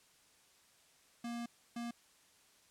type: tone bursts at uneven times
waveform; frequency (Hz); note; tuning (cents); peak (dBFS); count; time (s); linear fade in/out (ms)
square; 236.1; A#3; +22; -40; 2; 1.24-1.46 / 1.76-1.91; 5
effects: white hiss -67 dBFS RMS until 2.7 s + low-pass 10000 Hz 12 dB/octave